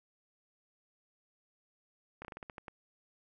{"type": "slowing click train", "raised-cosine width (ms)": 0.5, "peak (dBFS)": -29, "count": 9, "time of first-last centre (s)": [2.22, 2.682], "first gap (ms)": 28, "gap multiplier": 1.2, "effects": []}